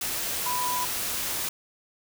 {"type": "tone in noise", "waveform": "sine", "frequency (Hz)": 990, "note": "B5", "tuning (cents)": 4, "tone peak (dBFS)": -27, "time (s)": [0.46, 0.85], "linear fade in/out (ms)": 5, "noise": "white", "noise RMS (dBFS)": -30, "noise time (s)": [0.01, 1.49], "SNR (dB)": 0, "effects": []}